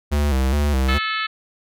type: tone with vibrato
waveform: square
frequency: 69.3 Hz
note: C#2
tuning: in tune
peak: -17 dBFS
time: 0.11-0.99 s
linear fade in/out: 20 ms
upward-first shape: square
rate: 2.4 Hz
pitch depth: 92 cents each way
type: harmonic tone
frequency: 434.6 Hz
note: A4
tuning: 21 cents flat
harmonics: 3 / 4 / 5 / 6 / 7 / 8 / 9 / 10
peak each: -25 / -27 / -29 / -31 / -32 / -33 / -34 / -35 dBFS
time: 0.88-1.27 s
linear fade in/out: 10 ms
effects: none